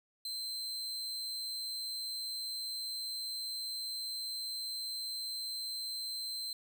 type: tone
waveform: 40% pulse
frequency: 4105 Hz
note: C8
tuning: 34 cents flat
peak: -36 dBFS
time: 0.25-6.53 s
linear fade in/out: 2 ms
effects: none